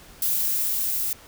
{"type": "noise with level ramp", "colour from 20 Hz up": "violet", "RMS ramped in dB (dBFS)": [-23, -26], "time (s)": [0.22, 1.13], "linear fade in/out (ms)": 2, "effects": ["pink hiss -48 dBFS RMS until 1.27 s"]}